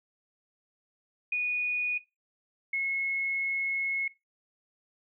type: tone pair in turn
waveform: sine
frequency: 2465 / 2178 Hz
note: D#7 / C#7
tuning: -17 / -31 cents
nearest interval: major second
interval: 214 cents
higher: first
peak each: -25 / -27 dBFS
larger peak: first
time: 1.32-1.98 / 2.73-4.08 s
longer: second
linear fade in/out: 5 ms
effects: noise-tail reverb RT60 0.2 s tail -17 dB re dry